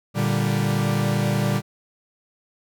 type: chord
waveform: 45% pulse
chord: G minor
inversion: first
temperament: equal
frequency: 116.54 / 146.83 / 196 Hz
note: Bb2 / D3 / G3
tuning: 0 / 0 / 0 cents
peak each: -24 dBFS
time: 0.14-1.62 s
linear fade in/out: 50 ms
effects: none